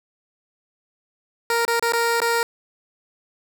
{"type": "tone with dropouts", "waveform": "15% pulse", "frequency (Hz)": 466.2, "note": "A#4", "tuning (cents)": 0, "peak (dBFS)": -12, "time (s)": [1.5, 2.43], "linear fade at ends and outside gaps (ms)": 1, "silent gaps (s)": [[1.651, 1.679], [1.796, 1.825], [1.922, 1.934], [2.203, 2.217]], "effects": []}